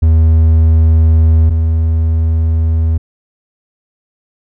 triangle tone pair in turn, 80.3 / 80.81 Hz, E2 / E2, -45 / -34 cents, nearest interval unison, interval 11 cents, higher second, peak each -3 / -7 dBFS, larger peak first, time 0.02-1.5 / 1.5-2.98 s, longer neither, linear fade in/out 10 ms, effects none

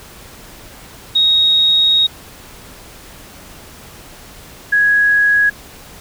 sine tone pair in turn, 3761 / 1664.2 Hz, A#7 / G#6, +15 / +3 cents, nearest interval octave + major second, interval 1412 cents, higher first, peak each -9 dBFS, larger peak neither, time 1.15-2.07 / 4.72-5.5 s, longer first, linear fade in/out 10 ms, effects pink hiss -38 dBFS RMS until 6 s

